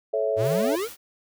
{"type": "chord", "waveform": "sine", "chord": "A major", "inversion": "none", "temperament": "equal with one note detuned", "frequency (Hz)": [435.7, 554.4, 659.3], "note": ["A4", "C#5", "E5"], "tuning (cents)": [-17, 0, 0], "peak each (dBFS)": -26, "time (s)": [0.13, 0.76], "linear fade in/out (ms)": 10}
{"type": "exponential sweep", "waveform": "square", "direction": "up", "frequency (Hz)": [96.4, 500], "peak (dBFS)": -26, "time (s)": [0.36, 0.89], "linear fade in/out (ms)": 50}
{"type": "noise", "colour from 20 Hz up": "white", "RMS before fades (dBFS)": -41, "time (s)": [0.42, 0.97], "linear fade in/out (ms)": 50}
{"effects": []}